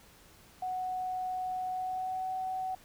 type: tone with pitch glide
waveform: sine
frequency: 740 to 750.8 Hz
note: F#5 to F#5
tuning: 0 to +25 cents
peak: -32 dBFS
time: 0.62-2.75 s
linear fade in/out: 5 ms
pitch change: +25 cents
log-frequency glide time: 1.7-2.27 s
effects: pink hiss -58 dBFS RMS until 2.84 s